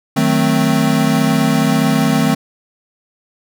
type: chord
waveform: square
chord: D# diminished seventh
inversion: none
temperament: equal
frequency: 155.56 / 185 / 220 / 261.6 Hz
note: D#3 / F#3 / A3 / C4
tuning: 0 / 0 / 0 / 0 cents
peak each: -18 / -21 / -17 / -17 dBFS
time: 0.16-2.35 s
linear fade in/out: 10 ms
effects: none